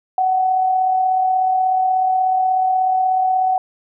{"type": "tone with amplitude modulation", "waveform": "sine", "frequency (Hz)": 749, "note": "F#5", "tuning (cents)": 21, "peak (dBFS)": -12, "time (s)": [0.18, 3.58], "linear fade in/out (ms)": 2, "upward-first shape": "sine", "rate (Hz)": 36.5, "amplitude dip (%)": 35, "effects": []}